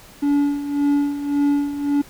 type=tone with tremolo; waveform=triangle; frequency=286.5 Hz; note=D4; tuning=43 cents flat; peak=-12 dBFS; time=0.22-2.02 s; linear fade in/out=10 ms; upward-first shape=sine; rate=1.8 Hz; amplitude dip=70%; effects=pink hiss -45 dBFS RMS until 2.09 s